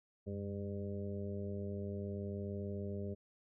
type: harmonic tone with a mistuned harmonic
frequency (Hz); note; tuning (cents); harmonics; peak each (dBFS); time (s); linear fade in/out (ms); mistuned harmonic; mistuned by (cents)
100.5; G2; +44; 1 / 2 / 3 / 4 / 5 / 6; -42 / -43 / -55 / -45 / -51 / -51; 0.26-3.15; 20; 1; -110
effects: none